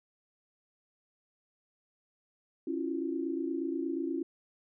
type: tone cluster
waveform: sine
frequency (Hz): 274.6 / 331.5 / 359.9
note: C#4 / E4 / F#4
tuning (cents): -16 / +10 / -48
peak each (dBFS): -35 / -34 / -38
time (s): 2.67-4.23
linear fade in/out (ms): 5
effects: none